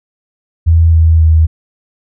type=tone with pitch steps; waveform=sine; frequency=82.41 / 81.13 / 79.88 Hz; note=E2 / E2 / D#2; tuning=0 / -27 / +46 cents; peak=-4 dBFS; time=0.66-1.47 s; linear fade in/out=20 ms; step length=270 ms; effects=none